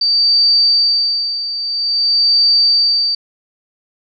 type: tone with tremolo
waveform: sine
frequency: 4629 Hz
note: D8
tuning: 26 cents flat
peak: -8 dBFS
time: 0.01-3.15 s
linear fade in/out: 5 ms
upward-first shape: sine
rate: 0.5 Hz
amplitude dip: 70%
effects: none